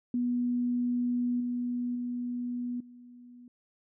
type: tone with level steps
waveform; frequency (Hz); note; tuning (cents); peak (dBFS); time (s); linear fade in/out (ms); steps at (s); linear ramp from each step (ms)
sine; 244.2; B3; -19; -26 / -29 / -31 / -48; 0.14-3.48; 2; 1.4 / 1.95 / 2.8; 5
effects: none